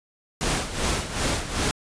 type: noise with tremolo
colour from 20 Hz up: pink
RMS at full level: -23 dBFS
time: 0.41-1.71 s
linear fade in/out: 0 ms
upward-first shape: sine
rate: 2.6 Hz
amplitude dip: 70%
effects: resampled to 22050 Hz